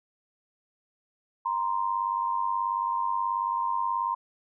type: tone pair together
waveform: sine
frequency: 940 / 1038.5 Hz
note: A#5 / C6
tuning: +14 / -13 cents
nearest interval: major second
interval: 173 cents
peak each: -28 dBFS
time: 1.45-4.15 s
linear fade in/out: 10 ms
effects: none